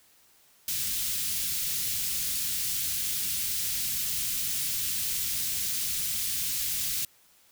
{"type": "band-stop noise", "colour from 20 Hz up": "white", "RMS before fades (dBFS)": -30, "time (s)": [0.68, 7.05], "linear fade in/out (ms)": 2, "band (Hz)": [160, 2900], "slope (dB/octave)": 12, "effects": ["white hiss -61 dBFS RMS until 7.51 s"]}